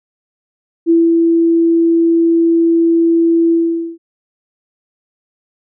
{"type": "tone with ADSR envelope", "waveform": "sine", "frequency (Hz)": 333.2, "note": "E4", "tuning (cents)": 19, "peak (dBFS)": -6, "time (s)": [0.86, 3.98], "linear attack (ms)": 40, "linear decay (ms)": 210, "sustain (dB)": -2, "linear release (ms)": 460, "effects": []}